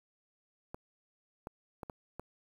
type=clicks; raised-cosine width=1 ms; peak=-27 dBFS; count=5; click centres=0.745 / 1.471 / 1.832 / 1.898 / 2.196 s; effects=9-bit